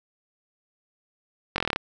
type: slowing click train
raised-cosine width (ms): 0.3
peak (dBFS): -8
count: 9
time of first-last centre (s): 1.56-1.761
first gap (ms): 21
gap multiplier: 1.05
effects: none